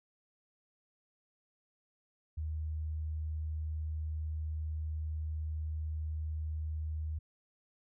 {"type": "tone", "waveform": "sine", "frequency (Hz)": 77.8, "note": "D#2", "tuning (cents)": 0, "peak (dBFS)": -34, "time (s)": [2.37, 7.19], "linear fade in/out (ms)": 10, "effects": []}